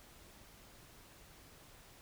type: silence
effects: pink hiss -59 dBFS RMS until 2.01 s